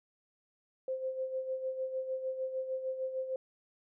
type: tone with tremolo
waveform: sine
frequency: 522 Hz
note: C5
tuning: 4 cents flat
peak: -31 dBFS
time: 0.88-3.36 s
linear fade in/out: 2 ms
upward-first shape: sine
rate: 6.6 Hz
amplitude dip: 60%
effects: none